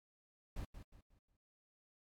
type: noise with echo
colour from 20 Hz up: brown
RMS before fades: -43 dBFS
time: 0.56-0.65 s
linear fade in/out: 5 ms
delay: 180 ms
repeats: 4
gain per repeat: -9 dB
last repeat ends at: 1.37 s
effects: AAC 64 kbps